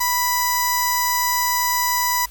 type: tone with notch filter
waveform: 10% pulse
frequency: 987.8 Hz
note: B5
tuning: in tune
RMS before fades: -20 dBFS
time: 0-2.26 s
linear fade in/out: 10 ms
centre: 3200 Hz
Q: 0.5
effects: added 50 Hz sine -41 dBFS peak until 2.3 s + white hiss -47 dBFS RMS until 2.3 s